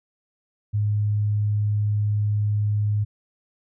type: tone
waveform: sine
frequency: 104.5 Hz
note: G#2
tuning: 11 cents sharp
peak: -19 dBFS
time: 0.73-3.05 s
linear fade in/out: 20 ms
effects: none